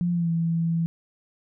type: tone with pitch glide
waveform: sine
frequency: 174.61 to 166.15 Hz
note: F3 to E3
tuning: 0 to +14 cents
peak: -21 dBFS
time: 0.01-0.86 s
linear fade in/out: 0 ms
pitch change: -86 cents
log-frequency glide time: 0.12-0.3 s
effects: none